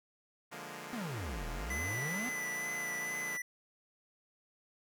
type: chord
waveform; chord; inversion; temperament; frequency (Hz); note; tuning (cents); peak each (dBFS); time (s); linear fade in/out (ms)
5% pulse; Bb dominant seventh; first; equal; 146.83 / 174.61 / 207.7 / 233.1; D3 / F3 / Ab3 / Bb3; 0 / 0 / 0 / 0; -38; 0.51-3.38; 20
type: exponential two-way sweep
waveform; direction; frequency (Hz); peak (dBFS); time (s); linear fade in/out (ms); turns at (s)
square; down then up; 261.6 to 36.95 to 261.6; -39; 0.93-2.29; 0; 1.48
type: tone with vibrato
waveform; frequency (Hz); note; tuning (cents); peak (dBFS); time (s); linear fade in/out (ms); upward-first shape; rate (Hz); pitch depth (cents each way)
square; 1998; B6; +20; -37; 1.7-3.42; 5; sine; 2.2; 24
effects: none